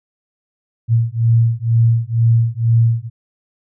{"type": "beating tone pair", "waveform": "sine", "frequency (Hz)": [114.4, 116.5], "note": ["A#2", "A#2"], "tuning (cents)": [-32, -1], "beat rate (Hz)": 2.1, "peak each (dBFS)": -14, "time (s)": [0.88, 3.1], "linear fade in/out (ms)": 50, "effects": []}